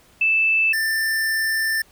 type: tone pair in turn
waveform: sine / square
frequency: 2637 / 1780.4 Hz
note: E7 / A6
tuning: 0 / +20 cents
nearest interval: perfect fifth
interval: 680 cents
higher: first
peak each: -15 / -20 dBFS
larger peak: first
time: 0.21-0.73 / 0.73-1.82 s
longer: second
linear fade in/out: 5 ms
effects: pink hiss -54 dBFS RMS until 1.91 s